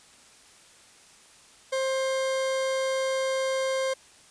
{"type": "tone", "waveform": "40% pulse", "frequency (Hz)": 529, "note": "C5", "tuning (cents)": 19, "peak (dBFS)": -24, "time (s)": [1.72, 3.94], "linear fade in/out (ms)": 10, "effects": ["white hiss -54 dBFS RMS until 4.3 s", "resampled to 22050 Hz"]}